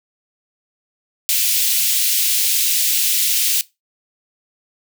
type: high-pass noise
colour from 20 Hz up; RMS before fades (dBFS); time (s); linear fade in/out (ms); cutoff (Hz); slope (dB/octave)
white; -17; 1.29-3.61; 0; 2500; 24
effects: noise-tail reverb RT60 0.2 s tail -19 dB re dry